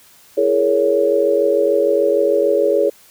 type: chord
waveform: sine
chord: A# half-diminished seventh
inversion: second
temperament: just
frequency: 335.6 / 419.5 / 466.2 / 559.4 Hz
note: E4 / G#4 / A#4 / C#5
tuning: +31 / +17 / 0 / +16 cents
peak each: -22 / -16 / -20 / -16 dBFS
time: 0.37-2.9 s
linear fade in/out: 10 ms
effects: white hiss -48 dBFS RMS until 3.1 s